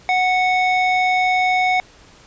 square tone with band-pass filter, 738 Hz, F#5, 5 cents flat, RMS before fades -17 dBFS, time 0.09-1.8 s, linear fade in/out 0 ms, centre 1600 Hz, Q 2.7, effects pink hiss -47 dBFS RMS until 2.26 s + resampled to 16000 Hz

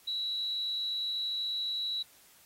sine tone with amplitude modulation, 3916 Hz, B7, 15 cents flat, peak -29 dBFS, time 0.07-2.03 s, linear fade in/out 10 ms, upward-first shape sine, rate 233 Hz, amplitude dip 40%, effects white hiss -60 dBFS RMS until 2.45 s + AAC 48 kbps

